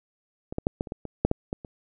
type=clicks; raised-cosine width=2 ms; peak=-20 / -14 / -9 / -13 / -25 / -18 / -21 / -6 / -9 / -15 / -26 dBFS; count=11; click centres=0.525 / 0.584 / 0.669 / 0.809 / 0.872 / 0.921 / 1.053 / 1.25 / 1.314 / 1.529 / 1.648 s; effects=none